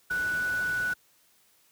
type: tone in noise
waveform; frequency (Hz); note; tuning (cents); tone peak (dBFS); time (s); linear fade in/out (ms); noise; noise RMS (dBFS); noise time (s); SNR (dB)
sine; 1480; F#6; 0; -26; 0.1-0.94; 10; pink; -42; 0.1-0.94; +13
effects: white hiss -64 dBFS RMS until 1.71 s + high-pass 60 Hz 12 dB/octave